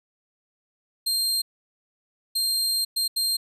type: tone bursts at uneven times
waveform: sawtooth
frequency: 4186 Hz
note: C8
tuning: in tune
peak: -19 dBFS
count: 4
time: 1.06-1.42 / 2.35-2.85 / 2.96-3.08 / 3.16-3.37 s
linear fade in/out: 10 ms
effects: resampled to 32000 Hz